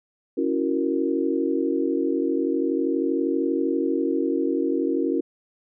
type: chord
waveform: sine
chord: F# dominant seventh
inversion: second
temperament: equal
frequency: 277.2 / 329.6 / 370 / 466.2 Hz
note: C#4 / E4 / F#4 / A#4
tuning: 0 / 0 / 0 / 0 cents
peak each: -25 / -25 / -27 / -28 dBFS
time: 0.37-5.21 s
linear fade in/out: 10 ms
effects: none